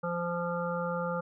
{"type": "harmonic tone", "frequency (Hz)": 173, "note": "F3", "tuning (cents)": -16, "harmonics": [1, 3, 5, 7, 8], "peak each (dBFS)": [-35, -33, -40, -38, -39], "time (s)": [0.03, 1.21], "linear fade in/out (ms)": 10, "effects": []}